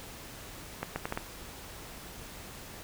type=accelerating click train; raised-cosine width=0.5 ms; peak=-17 dBFS; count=5; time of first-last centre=0.83-1.175 s; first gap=130 ms; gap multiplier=0.73; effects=pink hiss -46 dBFS RMS until 2.83 s